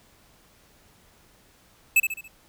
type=tone with echo; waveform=square; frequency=2610 Hz; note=E7; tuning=18 cents flat; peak=-15 dBFS; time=1.96-2 s; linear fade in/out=5 ms; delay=70 ms; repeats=4; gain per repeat=-7 dB; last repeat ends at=2.28 s; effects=pink hiss -58 dBFS RMS until 2.48 s